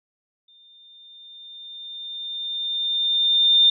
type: tone with exponential growth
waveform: sine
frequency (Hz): 3610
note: A7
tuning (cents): +44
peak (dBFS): -11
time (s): 0.48-3.7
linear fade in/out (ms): 5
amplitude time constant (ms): 700
effects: none